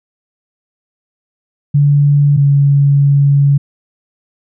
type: tone pair in turn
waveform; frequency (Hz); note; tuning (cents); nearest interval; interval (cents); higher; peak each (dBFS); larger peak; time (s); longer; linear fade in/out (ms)
sine; 143.9 / 141.18; D3 / C#3; -35 / +32; unison; 33; first; -6; neither; 1.74-2.37 / 2.37-3.58; second; 10
effects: none